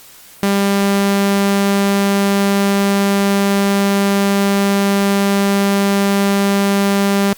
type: tone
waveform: sawtooth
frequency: 198.9 Hz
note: G3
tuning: 25 cents sharp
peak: -8 dBFS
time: 0.43-7.33 s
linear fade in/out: 0 ms
effects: white hiss -41 dBFS RMS until 7.37 s + Opus 48 kbps